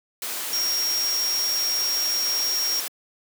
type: tone in noise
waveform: sine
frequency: 5588 Hz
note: F8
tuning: in tune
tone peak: -22 dBFS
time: 0.53-2.8 s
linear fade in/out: 2 ms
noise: white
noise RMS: -30 dBFS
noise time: 0.22-2.88 s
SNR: +5 dB
effects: high-pass 300 Hz 12 dB/octave